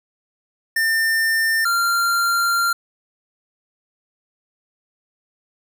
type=tone pair in turn; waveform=square; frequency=1800 / 1384.9 Hz; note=A6 / F6; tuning=+39 / -15 cents; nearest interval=perfect fourth; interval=454 cents; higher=first; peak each=-17 dBFS; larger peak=neither; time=0.76-1.65 / 1.65-2.73 s; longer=second; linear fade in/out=5 ms; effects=8-bit